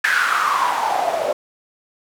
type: noise with band-pass filter sweep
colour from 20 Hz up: white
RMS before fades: -19 dBFS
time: 0.04-1.33 s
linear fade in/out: 5 ms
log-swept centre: 1700 to 570 Hz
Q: 7.9
effects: none